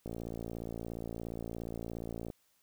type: click train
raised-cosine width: 2 ms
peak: -27 dBFS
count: 129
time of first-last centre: 0.06-2.302 s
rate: 57.1 Hz
effects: white hiss -72 dBFS RMS until 2.62 s